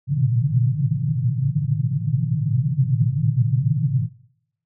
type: band-pass noise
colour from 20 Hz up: pink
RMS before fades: -20 dBFS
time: 0.07-4.09 s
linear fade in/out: 50 ms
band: 110 to 160 Hz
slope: 96 dB/octave
effects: noise-tail reverb RT60 0.8 s tail -22 dB re dry